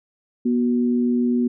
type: tone pair together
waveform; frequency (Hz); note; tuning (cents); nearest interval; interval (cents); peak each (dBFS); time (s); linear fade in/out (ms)
sine; 242.5 / 370; B3 / F#4; -31 / 0; perfect fifth; 731; -17 / -26; 0.45-1.48; 10
effects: none